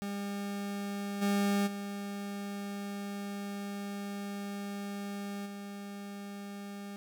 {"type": "tone with level steps", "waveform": "40% pulse", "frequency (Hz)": 201.1, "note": "G3", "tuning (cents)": 44, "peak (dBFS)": [-34, -26, -36, -40], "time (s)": [0.02, 6.96], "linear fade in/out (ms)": 0, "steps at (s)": [1.21, 1.66, 5.45], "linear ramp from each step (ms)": 20, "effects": []}